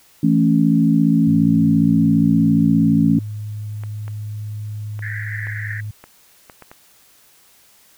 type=chord; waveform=sine; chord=A major; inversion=second; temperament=equal with one note detuned; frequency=165.29 / 220 / 277.2 Hz; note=E3 / A3 / C#4; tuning=+5 / 0 / 0 cents; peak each=-16 dBFS; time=0.23-3.19 s; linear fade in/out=5 ms
type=tone; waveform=sine; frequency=105.7 Hz; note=G#2; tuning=31 cents sharp; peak=-25 dBFS; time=1.27-5.91 s; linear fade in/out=5 ms
type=clicks; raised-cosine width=0.5 ms; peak=-23 dBFS; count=8; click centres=3.836 / 4.08 / 4.992 / 5.47 / 6.04 / 6.498 / 6.623 / 6.715 s
type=band-pass noise; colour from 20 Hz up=white; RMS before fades=-30 dBFS; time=5.02-5.81 s; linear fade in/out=10 ms; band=1600 to 2000 Hz; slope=96 dB/octave
effects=white hiss -52 dBFS RMS until 7.97 s